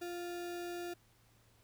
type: tone with sample-and-hold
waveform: sine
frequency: 349.2 Hz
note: F4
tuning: in tune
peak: -39 dBFS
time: 0.01-0.94 s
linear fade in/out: 10 ms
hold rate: 1050 Hz
effects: added 113 Hz sine -70 dBFS peak until 1.63 s + pink hiss -69 dBFS RMS until 1.63 s